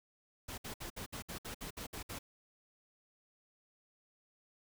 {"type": "noise bursts", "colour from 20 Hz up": "pink", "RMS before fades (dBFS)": -44, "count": 11, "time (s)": [0.48, 2.19], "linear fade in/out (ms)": 10, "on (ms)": 100, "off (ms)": 61, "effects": []}